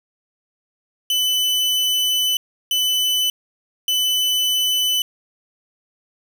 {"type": "tone bursts at uneven times", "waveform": "40% pulse", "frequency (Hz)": 3002, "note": "F#7", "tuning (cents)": 24, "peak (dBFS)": -16, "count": 3, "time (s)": [[1.1, 2.37], [2.71, 3.3], [3.88, 5.02]], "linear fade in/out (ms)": 2, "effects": ["7-bit"]}